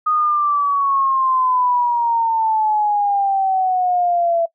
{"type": "exponential sweep", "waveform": "sine", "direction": "down", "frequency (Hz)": [1245, 667], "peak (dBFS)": -14, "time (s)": [0.06, 4.46], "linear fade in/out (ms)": 10, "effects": ["noise-tail reverb RT60 0.1 s tail -21 dB re dry"]}